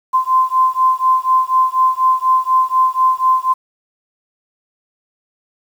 sine beating tone pair, 1034 / 1038.1 Hz, C6 / C6, -21 / -14 cents, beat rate 4.1 Hz, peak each -14 dBFS, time 0.13-3.54 s, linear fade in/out 20 ms, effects 7-bit

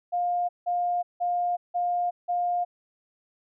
sine tone bursts, 707 Hz, F5, 21 cents sharp, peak -23 dBFS, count 5, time 0.12-2.65 s, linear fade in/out 20 ms, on 370 ms, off 170 ms, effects none

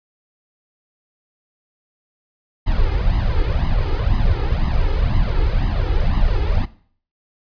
brown noise with flanger, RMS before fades -17 dBFS, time 2.66-6.66 s, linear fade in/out 20 ms, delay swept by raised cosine 1 to 2.4 ms, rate 2 Hz, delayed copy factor +0.95, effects noise-tail reverb RT60 0.5 s tail -17 dB re dry + resampled to 11025 Hz

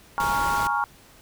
sine chord, Bb minor seventh, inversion third, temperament equal, 830.6 / 932.3 / 1108.7 / 1396.9 Hz, Ab5 / Bb5 / Db6 / F6, 0 / 0 / 0 / 0 cents, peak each -27 dBFS, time 0.18-0.84 s, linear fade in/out 0 ms
pink noise, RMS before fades -32 dBFS, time 0.2-0.67 s, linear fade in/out 0 ms
effects pink hiss -52 dBFS RMS until 1.21 s

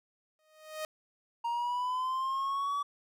sawtooth tone with exponential growth, 622.3 Hz, D#5, in tune, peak -29 dBFS, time 0.39-0.85 s, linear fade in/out 1 ms, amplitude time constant 100 ms
triangle linear sweep, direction up, 932.3 to 1148 Hz, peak -28 dBFS, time 1.44-2.83 s, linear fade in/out 10 ms
effects none

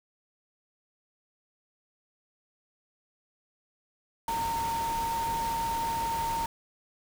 sine tone in noise, 917 Hz, A#5, 29 cents flat, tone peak -28 dBFS, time 4.28-6.46 s, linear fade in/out 2 ms, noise pink, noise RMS -38 dBFS, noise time 4.28-6.46 s, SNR +7 dB, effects none

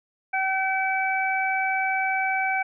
harmonic tone, 765 Hz, G5, 42 cents flat, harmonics 1 / 2 / 3, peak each -25 / -28 / -26 dBFS, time 0.33-2.63 s, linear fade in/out 10 ms, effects none

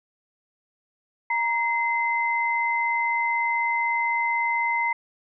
sine tone pair together, 938 / 2061 Hz, A#5 / C7, +11 / -27 cents, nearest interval octave + major second, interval 1362 cents, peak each -24 dBFS, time 1.3-4.93 s, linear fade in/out 5 ms, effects none

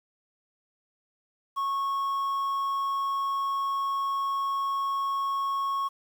triangle tone with quantisation, 1100 Hz, C#6, 14 cents flat, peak -24 dBFS, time 1.56-5.89 s, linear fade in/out 20 ms, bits 9, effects none

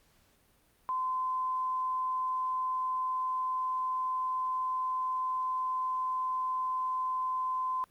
sine tone, 1028 Hz, C6, 31 cents flat, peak -29 dBFS, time 0.89-7.84 s, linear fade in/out 0 ms, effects pink hiss -67 dBFS RMS until 7.9 s + Opus 48 kbps

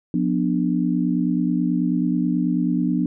sine chord, B diminished, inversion second, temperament just, 177.8 / 246.9 / 296.3 Hz, F3 / B3 / D4, +31 / 0 / +15 cents, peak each -22 / -22 / -23 dBFS, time 0.14-3.06 s, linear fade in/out 2 ms, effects none

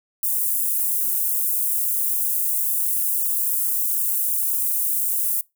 white high-pass noise, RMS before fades -22 dBFS, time 0.23-5.41 s, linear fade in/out 2 ms, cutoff 9700 Hz, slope 24 dB/octave, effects noise-tail reverb RT60 0.2 s tail -23 dB re dry

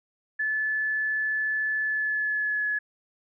sine tone with pitch glide, 1733 to 1699.3 Hz, A6 to G#6, -27 to +39 cents, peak -24 dBFS, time 0.39-2.79 s, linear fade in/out 10 ms, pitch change -34 cents, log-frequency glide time 1.82-2.68 s, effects none

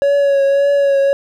triangle tone with vibrato, 559 Hz, C#5, 14 cents sharp, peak -8 dBFS, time 0.02-1.13 s, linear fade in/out 0 ms, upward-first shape triangle, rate 1.8 Hz, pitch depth 31 cents each way, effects none

